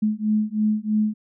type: beating tone pair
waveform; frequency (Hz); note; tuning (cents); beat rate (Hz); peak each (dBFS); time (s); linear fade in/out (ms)
sine; 212.2 / 215.3; G#3 / A3; +38 / -37; 3.1; -22; 0.02-1.14; 10
effects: none